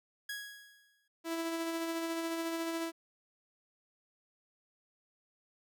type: tone with exponential decay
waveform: sawtooth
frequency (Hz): 1661.2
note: G#6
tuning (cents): 0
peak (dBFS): -33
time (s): 0.29-1.08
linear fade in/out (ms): 5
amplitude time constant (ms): 170
type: tone with tremolo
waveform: sawtooth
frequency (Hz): 330.4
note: E4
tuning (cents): +4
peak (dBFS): -29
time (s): 1.24-2.92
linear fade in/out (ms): 50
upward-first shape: sine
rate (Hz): 14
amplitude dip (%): 30
effects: none